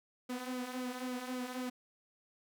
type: tone with flanger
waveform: sawtooth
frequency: 251.7 Hz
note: B3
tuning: 33 cents sharp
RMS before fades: -40 dBFS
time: 0.29-1.7 s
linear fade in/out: 10 ms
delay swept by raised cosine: 1.1 to 4.4 ms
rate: 3.7 Hz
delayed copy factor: -0.6
effects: none